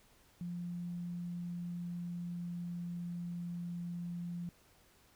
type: tone with pitch glide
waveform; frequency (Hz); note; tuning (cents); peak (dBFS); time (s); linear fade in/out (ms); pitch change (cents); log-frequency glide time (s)
sine; 174.61 to 173.4; F3 to F3; 0 to -12; -38; 0.41-4.49; 0; -12; 0.67-3.57
effects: pink hiss -66 dBFS RMS until 5.15 s